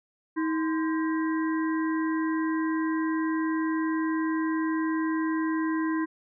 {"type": "harmonic tone with a mistuned harmonic", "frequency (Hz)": 318.6, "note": "D#4", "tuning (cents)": 41, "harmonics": [1, 3, 5, 6], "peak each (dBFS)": [-25, -34, -38, -40], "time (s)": [0.36, 6.06], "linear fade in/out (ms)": 20, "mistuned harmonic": 3, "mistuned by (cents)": 130, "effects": []}